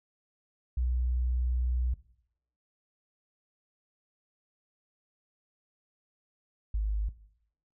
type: tone pair in turn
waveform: sine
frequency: 61.74 / 52.08 Hz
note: B1 / G#1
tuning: 0 / +6 cents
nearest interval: minor third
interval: 294 cents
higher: first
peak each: -26 / -26 dBFS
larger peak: neither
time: 0.77-1.94 / 6.74-7.09 s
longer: first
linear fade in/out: 5 ms
effects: noise-tail reverb RT60 0.7 s tail -17 dB re dry